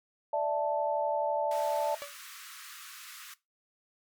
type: chord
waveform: sine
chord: D suspended second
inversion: none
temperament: equal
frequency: 587.3 / 659.3 / 880 Hz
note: D5 / E5 / A5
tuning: 0 / 0 / 0 cents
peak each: -30 / -31 / -31 dBFS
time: 0.33-1.95 s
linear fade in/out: 5 ms
type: high-pass noise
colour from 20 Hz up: pink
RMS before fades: -47 dBFS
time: 1.51-3.34 s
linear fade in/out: 2 ms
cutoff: 1100 Hz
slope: 96 dB/octave
type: tone with exponential decay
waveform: sawtooth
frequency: 574 Hz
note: D5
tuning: 40 cents flat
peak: -31 dBFS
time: 2.02-2.17 s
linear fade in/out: 0 ms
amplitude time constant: 31 ms
effects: noise-tail reverb RT60 0.2 s tail -18 dB re dry + MP3 96 kbps